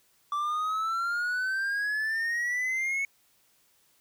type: exponential sweep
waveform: triangle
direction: up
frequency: 1160 to 2217 Hz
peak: -25 dBFS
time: 0.32-3.05 s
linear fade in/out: 2 ms
effects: white hiss -66 dBFS RMS until 4 s

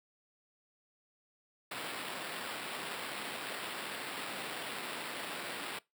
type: noise with sample-and-hold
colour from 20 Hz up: white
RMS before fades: -41 dBFS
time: 1.71-5.79 s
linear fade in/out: 5 ms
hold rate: 6300 Hz
effects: noise-tail reverb RT60 0.2 s tail -22 dB re dry + high-pass 200 Hz 12 dB/octave

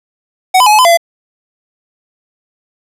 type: tone with pitch steps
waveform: square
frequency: 747 / 1006 / 842 / 855 / 1015 / 682 / 678 Hz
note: F#5 / B5 / G#5 / A5 / B5 / F5 / E5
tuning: +16 / +32 / +24 / -50 / +47 / -41 / +49 cents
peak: -5 dBFS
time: 0.54-0.974 s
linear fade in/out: 10 ms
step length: 62 ms
effects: resampled to 32000 Hz + 7-bit

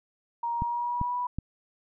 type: tone with pitch glide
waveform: sine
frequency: 940 to 981.6 Hz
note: A#5 to B5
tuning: +14 to -11 cents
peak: -27 dBFS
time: 0.43-1.27 s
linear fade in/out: 5 ms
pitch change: +75 cents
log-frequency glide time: 0.54-1.16 s
type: clicks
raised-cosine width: 5 ms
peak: -18 dBFS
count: 3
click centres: 0.621 / 1.014 / 1.386 s
effects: none

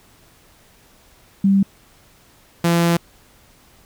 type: tone pair in turn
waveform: sine / sawtooth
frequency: 196 / 170.01 Hz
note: G3 / F3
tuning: 0 / -46 cents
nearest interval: major second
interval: 246 cents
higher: first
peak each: -11 / -10 dBFS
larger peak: second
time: 1.44-1.63 / 2.64-2.97 s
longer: second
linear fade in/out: 5 ms
effects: pink hiss -52 dBFS RMS until 3.85 s

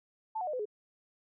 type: tone with pitch steps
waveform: sine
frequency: 880 / 731.5 / 608 / 505.4 / 420.1 Hz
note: A5 / F#5 / D#5 / B4 / G#4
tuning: 0 / -20 / -40 / +40 / +20 cents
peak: -32 dBFS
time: 0.35-0.655 s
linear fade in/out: 10 ms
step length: 61 ms
effects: none

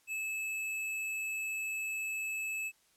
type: tone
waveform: square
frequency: 2606 Hz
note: E7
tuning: 20 cents flat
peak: -35 dBFS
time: 0.07-2.72 s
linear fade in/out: 50 ms
effects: white hiss -69 dBFS RMS until 2.96 s + low-pass 12000 Hz 12 dB/octave

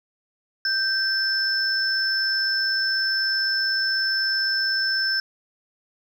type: tone pair together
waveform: sine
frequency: 1567 / 5283 Hz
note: G6 / E8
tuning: -1 / +3 cents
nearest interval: octave + major sixth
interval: 2104 cents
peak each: -23 dBFS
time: 0.65-5.2 s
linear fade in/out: 2 ms
effects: 8-bit

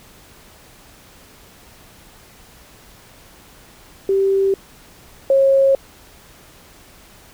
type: tone pair in turn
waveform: sine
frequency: 389.7 / 542.8 Hz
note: G4 / C#5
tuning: -10 / -36 cents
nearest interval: tritone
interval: 574 cents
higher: second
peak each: -13 / -10 dBFS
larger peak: second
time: 4.09-4.54 / 5.3-5.75 s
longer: neither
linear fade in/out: 2 ms
effects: pink hiss -46 dBFS RMS until 7.33 s

